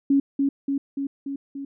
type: tone with echo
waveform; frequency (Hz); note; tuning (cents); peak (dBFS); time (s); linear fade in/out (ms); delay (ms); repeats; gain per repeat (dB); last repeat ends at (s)
sine; 277.2; C#4; 0; -15; 0.1-0.2; 5; 290; 5; -3; 1.65
effects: none